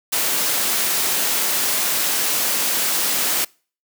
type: noise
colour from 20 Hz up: white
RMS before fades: -20 dBFS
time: 0.12-3.45 s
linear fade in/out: 10 ms
effects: noise-tail reverb RT60 0.4 s tail -26 dB re dry + high-pass 200 Hz 12 dB/octave